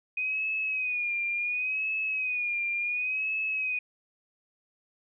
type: tone with vibrato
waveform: sine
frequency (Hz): 2489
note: D#7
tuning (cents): 0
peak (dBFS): -27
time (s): 0.17-3.79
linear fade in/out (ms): 5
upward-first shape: sine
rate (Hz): 0.7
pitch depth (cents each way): 71
effects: none